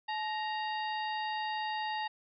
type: harmonic tone with a mistuned harmonic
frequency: 932.3 Hz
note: A#5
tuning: in tune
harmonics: 1 / 2 / 3 / 4 / 5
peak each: -34 / -40 / -44 / -46 / -48 dBFS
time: 0.08-2.08 s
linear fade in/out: 10 ms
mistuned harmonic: 1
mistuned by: -140 cents
effects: none